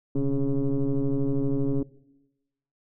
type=tone with frequency modulation; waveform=sine; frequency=142.3 Hz; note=C#3; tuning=46 cents sharp; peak=-20 dBFS; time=0.15-1.83 s; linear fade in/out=5 ms; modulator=136 Hz; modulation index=1.8; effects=noise-tail reverb RT60 1.0 s tail -20 dB re dry + tanh soft clip ceiling -18 dBFS